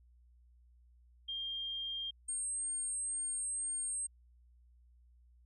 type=tone pair in turn; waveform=sine; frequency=3203 / 8551 Hz; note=G7 / C9; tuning=+37 / +37 cents; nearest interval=octave + perfect fourth; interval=1700 cents; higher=second; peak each=-37 / -35 dBFS; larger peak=second; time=1.28-2.11 / 2.28-4.07 s; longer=second; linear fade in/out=10 ms; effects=added 60 Hz sine -61 dBFS peak until 5.45 s